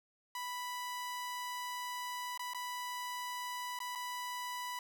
sawtooth tone with dropouts, 987.8 Hz, B5, in tune, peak -35 dBFS, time 0.35-4.79 s, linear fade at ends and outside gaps 2 ms, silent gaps 2.376-2.394 / 2.535-2.546 / 3.79-3.802 / 3.952-3.956 s, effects none

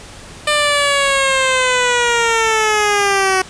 10% pulse linear sweep, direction down, 600 to 373.3 Hz, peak -4 dBFS, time 0.47-3.42 s, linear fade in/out 5 ms, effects pink hiss -36 dBFS RMS until 3.49 s + resampled to 22050 Hz

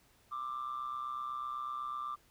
sine tone with amplitude modulation, 1183 Hz, D6, 12 cents sharp, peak -32 dBFS, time 0.31-2.16 s, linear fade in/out 20 ms, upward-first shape sine, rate 128 Hz, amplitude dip 70%, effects tanh soft clip ceiling -32 dBFS + pink hiss -67 dBFS RMS until 2.3 s

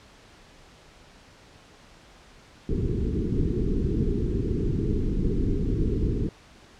pink low-pass noise, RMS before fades -25 dBFS, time 2.69-6.29 s, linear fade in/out 2 ms, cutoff 440 Hz, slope 96 dB/octave, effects pink hiss -52 dBFS RMS until 6.79 s + low-pass 6000 Hz 12 dB/octave

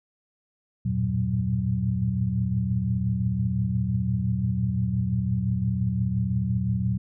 sine tone cluster, 82.7 / 98.8 / 113.3 / 119.1 / 186.6 Hz, E2 / G2 / A#2 / A#2 / F#3, +6 / +14 / -49 / +38 / +15 cents, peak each -32 / -34 / -34 / -25 / -27 dBFS, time 0.85-6.98 s, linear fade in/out 10 ms, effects none

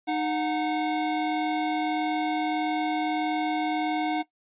square tone pair together, 307.9 / 732.3 Hz, D#4 / F#5, -18 / -18 cents, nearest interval octave + minor third, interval 1500 cents, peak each -28 dBFS, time 0.07-4.23 s, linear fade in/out 20 ms, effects noise-tail reverb RT60 0.1 s tail -17 dB re dry + resampled to 8000 Hz

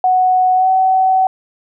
sine tone with pitch glide, 740 to 755.5 Hz, F#5 to F#5, 0 to +36 cents, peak -9 dBFS, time 0.04-1.27 s, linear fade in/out 2 ms, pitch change +36 cents, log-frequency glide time 0.55-0.69 s, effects none

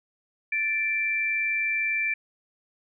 sine tone pair together, 1759.8 / 2349 Hz, A6 / D7, 0 / 0 cents, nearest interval perfect fourth, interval 500 cents, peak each -31 / -24 dBFS, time 0.52-2.14 s, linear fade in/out 5 ms, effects none

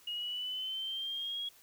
sine linear sweep, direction up, 2869 to 3322 Hz, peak -35 dBFS, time 0.07-1.49 s, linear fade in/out 5 ms, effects white hiss -61 dBFS RMS until 1.62 s

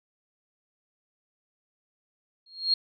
sine tone with exponential growth, 4257 Hz, C8, 29 cents sharp, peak -17 dBFS, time 2.46-2.74 s, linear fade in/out 5 ms, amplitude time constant 60 ms, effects none

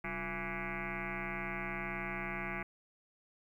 sine tone with frequency modulation, 1158 Hz, D6, 25 cents flat, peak -36 dBFS, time 0.04-2.63 s, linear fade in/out 5 ms, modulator 161 Hz, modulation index 7.4, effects 12-bit

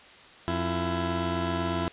15% pulse tone pair together, 88 / 334 Hz, F2 / E4, +14 / +23 cents, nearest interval octave + major seventh, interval 2309 cents, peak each -23 dBFS, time 0.48-1.88 s, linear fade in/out 0 ms, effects white hiss -50 dBFS RMS until 1.92 s + resampled to 8000 Hz

